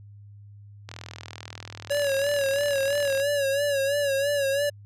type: click train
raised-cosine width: 0.2 ms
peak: -20 dBFS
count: 95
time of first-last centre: 0.89-3.2 s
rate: 40.7 Hz
type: tone with vibrato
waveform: square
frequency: 561 Hz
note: C#5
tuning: 21 cents sharp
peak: -23 dBFS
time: 1.9-4.7 s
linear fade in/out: 10 ms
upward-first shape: sine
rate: 3 Hz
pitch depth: 63 cents each way
effects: added 102 Hz sine -44 dBFS peak until 4.85 s + resampled to 32000 Hz